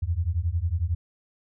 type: beating tone pair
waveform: sine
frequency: 79.7 / 90.7 Hz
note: D#2 / F#2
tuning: +42 / -34 cents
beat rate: 11 Hz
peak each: -26 dBFS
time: 0.02-0.95 s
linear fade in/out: 10 ms
effects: none